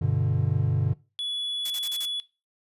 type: chord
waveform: triangle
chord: G major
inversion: none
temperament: equal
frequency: 98 / 123.47 / 146.83 Hz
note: G2 / B2 / D3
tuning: 0 / 0 / 0 cents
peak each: -24 dBFS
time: 0.01-0.94 s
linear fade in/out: 10 ms
type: tone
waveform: triangle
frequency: 3409 Hz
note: G#7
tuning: 45 cents sharp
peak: -27 dBFS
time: 1.19-2.2 s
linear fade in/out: 0 ms
type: noise bursts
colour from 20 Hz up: blue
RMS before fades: -33 dBFS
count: 5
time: 1.65-2.056 s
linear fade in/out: 5 ms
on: 54 ms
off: 34 ms
effects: noise-tail reverb RT60 0.3 s tail -20 dB re dry + resampled to 32000 Hz